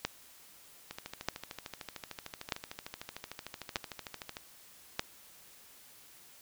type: two click trains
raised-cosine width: 0.2 ms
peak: -23 / -13 dBFS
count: 47 / 5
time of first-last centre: 0.91-4.369 / 0.05-4.994 s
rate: 13.3 / 0.809 Hz
effects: white hiss -57 dBFS RMS until 6.41 s